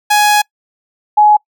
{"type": "tone pair in turn", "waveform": ["sawtooth", "sine"], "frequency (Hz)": [835, 841.3], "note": ["G#5", "G#5"], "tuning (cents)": [9, 22], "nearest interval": "unison", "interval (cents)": 13, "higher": "second", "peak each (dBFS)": -4, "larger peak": "neither", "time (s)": [[0.1, 0.42], [1.17, 1.37]], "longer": "first", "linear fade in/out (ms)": 10, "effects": ["noise-tail reverb RT60 0.1 s tail -25 dB re dry"]}